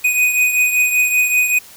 square beating tone pair, 2489 / 2494.2 Hz, D#7 / D#7, 0 / +4 cents, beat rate 5.2 Hz, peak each -14 / -21 dBFS, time 0.04-1.59 s, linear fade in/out 10 ms, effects white hiss -41 dBFS RMS until 1.76 s

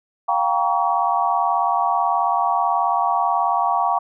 sine chord, G half-diminished seventh, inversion third, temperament just, 705.6 / 784 / 940.8 / 1128.9 Hz, F5 / G5 / Bb5 / Db6, +18 / 0 / +16 / +31 cents, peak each -22 dBFS, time 0.28-3.99 s, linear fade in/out 10 ms, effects none

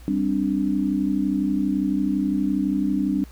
sine chord, G suspended fourth, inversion none, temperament equal, 196 / 261.6 / 293.7 Hz, G3 / C4 / D4, 0 / 0 / 0 cents, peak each -24 / -25 / -23 dBFS, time 0.08-3.24 s, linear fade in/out 0 ms, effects added 60 Hz sine -41 dBFS peak until 3.31 s + pink hiss -52 dBFS RMS until 3.31 s

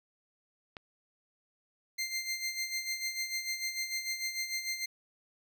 click, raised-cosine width 0.3 ms, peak -26 dBFS, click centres 0.768 s
20% pulse tone with tremolo, 2093 Hz, C7, in tune, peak -26 dBFS, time 1.98-4.86 s, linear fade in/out 10 ms, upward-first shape sine, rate 6.7 Hz, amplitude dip 65%
effects none

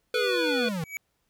harmonic tone, 489.2 Hz, B4, 16 cents flat, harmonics 1 / 3 / 5 / 7 / 9, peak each -26 / -31 / -33 / -34 / -36 dBFS, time 0.14-0.69 s, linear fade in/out 5 ms
square linear sweep, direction down, 447.6 to 151.3 Hz, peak -29 dBFS, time 0.14-0.84 s, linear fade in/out 2 ms
square tone with exponential growth, 2275 Hz, C#7, 44 cents sharp, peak -29 dBFS, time 0.77-0.97 s, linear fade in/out 0 ms, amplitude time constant 42 ms
effects pink hiss -74 dBFS RMS until 1.29 s

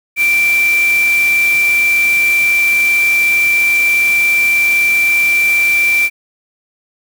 sine tone in noise, 2349 Hz, D7, in tune, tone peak -9 dBFS, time 0.16-6.1 s, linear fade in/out 50 ms, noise white, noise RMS -25 dBFS, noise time 0.16-6.1 s, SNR +13 dB, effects none

